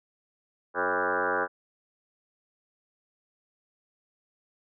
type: tone with frequency modulation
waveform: sine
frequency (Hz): 987.8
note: B5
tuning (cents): 0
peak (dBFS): -24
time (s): 0.74-1.48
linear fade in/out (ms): 50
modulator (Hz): 91.1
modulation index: 6.8
effects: none